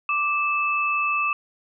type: tone pair together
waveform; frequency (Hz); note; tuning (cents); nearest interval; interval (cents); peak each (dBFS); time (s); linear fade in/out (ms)
sine; 1174.7 / 2623; D6 / E7; 0 / -9; octave + major second; 1391; -23; 0.09-1.33; 2
effects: none